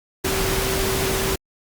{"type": "tone in noise", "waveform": "sine", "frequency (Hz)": 384.9, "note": "G4", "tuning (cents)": -32, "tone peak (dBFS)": -25, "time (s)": [0.24, 1.36], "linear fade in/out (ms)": 10, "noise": "pink", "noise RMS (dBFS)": -23, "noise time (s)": [0.24, 1.36], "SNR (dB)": -5, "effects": ["Opus 48 kbps"]}